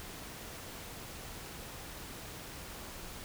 silence, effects pink hiss -46 dBFS RMS until 3.24 s

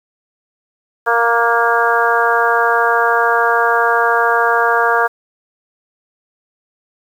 harmonic tone with a mistuned harmonic, 233.1 Hz, A#3, in tune, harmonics 2 / 3 / 4 / 5 / 6 / 7, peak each -18 / -18 / -18 / -18 / -18 / -18 dBFS, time 1.06-5.08 s, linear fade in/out 20 ms, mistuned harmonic 6, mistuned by +17 cents, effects 7-bit

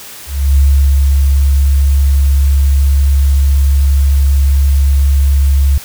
sine tone with ADSR envelope, 69.3 Hz, C#2, in tune, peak -4 dBFS, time 0.26-5.78 s, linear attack 310 ms, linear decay 430 ms, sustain -2 dB, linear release 5 ms, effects white hiss -31 dBFS RMS until 5.84 s

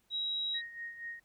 sine tone, 3848 Hz, B7, 46 cents flat, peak -32 dBFS, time 0.1-0.62 s, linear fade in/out 50 ms
sine tone with tremolo, 1864.7 Hz, A#6, in tune, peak -38 dBFS, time 0.54-1.2 s, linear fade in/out 10 ms, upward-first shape sine, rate 4.2 Hz, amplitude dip 65%
effects pink hiss -73 dBFS RMS until 1.24 s

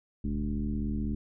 sine tone with frequency modulation, 136.4 Hz, C#3, 28 cents flat, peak -28 dBFS, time 0.24-1.15 s, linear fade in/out 5 ms, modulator 76.1 Hz, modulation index 1.9, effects none

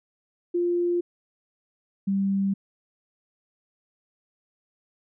sine tone pair in turn, 349.2 / 195.98 Hz, F4 / G3, 0 / 0 cents, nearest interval minor seventh, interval 1000 cents, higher first, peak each -21 dBFS, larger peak neither, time 0.54-1.01 / 2.07-2.54 s, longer neither, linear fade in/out 10 ms, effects none

